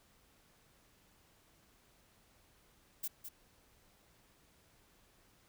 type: noise with echo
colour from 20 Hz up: violet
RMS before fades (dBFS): -38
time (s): 3.03-3.08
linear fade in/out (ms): 10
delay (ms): 210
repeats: 1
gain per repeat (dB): -8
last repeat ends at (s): 3.29
effects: pink hiss -68 dBFS RMS until 5.48 s